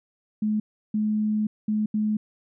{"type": "tone bursts at uneven times", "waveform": "sine", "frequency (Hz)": 213.4, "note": "G#3", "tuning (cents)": 47, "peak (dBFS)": -21, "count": 4, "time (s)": [[0.42, 0.6], [0.94, 1.47], [1.68, 1.86], [1.94, 2.17]], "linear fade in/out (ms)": 5, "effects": []}